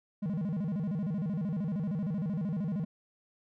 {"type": "tone with vibrato", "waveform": "triangle", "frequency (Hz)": 180, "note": "F#3", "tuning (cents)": -47, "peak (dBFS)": -28, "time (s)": [0.22, 2.85], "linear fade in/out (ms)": 10, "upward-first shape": "square", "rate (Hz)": 13, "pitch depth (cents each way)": 240, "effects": []}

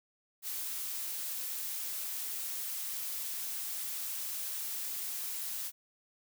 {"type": "noise", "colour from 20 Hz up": "blue", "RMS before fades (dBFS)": -38, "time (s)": [0.42, 5.72], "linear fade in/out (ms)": 50, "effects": []}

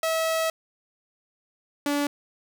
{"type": "tone pair in turn", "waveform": "sawtooth", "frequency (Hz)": [647, 288.2], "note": ["E5", "D4"], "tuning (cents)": [-32, -33], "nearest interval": "octave + major second", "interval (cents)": 1401, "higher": "first", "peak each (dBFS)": -19, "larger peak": "neither", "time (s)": [[0.03, 0.5], [1.86, 2.07]], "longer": "first", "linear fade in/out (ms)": 2, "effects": []}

